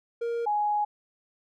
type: tone pair in turn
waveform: triangle / sine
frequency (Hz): 468.2 / 834.2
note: A#4 / G#5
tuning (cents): +8 / +7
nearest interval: minor seventh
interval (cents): 999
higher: second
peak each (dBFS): -25 / -23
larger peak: second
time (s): 0.21-0.46 / 0.46-0.85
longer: second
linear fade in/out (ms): 10
effects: none